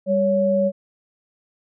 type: tone pair together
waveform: sine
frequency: 197.8 / 559.5 Hz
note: G3 / C#5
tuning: +16 / +16 cents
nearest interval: octave + tritone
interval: 1800 cents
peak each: -21 / -17 dBFS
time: 0.06-0.72 s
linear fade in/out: 50 ms
effects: none